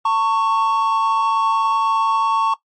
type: tone pair together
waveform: triangle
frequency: 899 / 1109 Hz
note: A5 / C#6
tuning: +37 / 0 cents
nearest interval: major third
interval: 363 cents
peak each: -16 / -15 dBFS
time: 0.05-2.54 s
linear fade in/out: 5 ms
effects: noise-tail reverb RT60 0.1 s tail -17 dB re dry + MP3 32 kbps